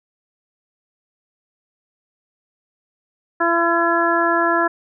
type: harmonic tone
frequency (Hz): 338.1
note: E4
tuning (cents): +44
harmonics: 1 / 2 / 3 / 4 / 5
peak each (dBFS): -21 / -21 / -21 / -21 / -21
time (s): 3.4-4.68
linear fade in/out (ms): 10
effects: none